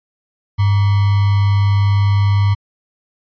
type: tone with sample-and-hold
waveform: sine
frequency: 100.3 Hz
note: G2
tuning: 40 cents sharp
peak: -10 dBFS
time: 0.58-2.55 s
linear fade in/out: 20 ms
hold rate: 1050 Hz
effects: resampled to 11025 Hz